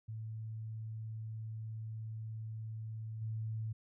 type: tone with level steps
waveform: sine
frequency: 110.4 Hz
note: A2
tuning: 6 cents sharp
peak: -40 / -36 dBFS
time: 0.08-3.73 s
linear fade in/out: 10 ms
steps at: 3.21 s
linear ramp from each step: 10 ms
effects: none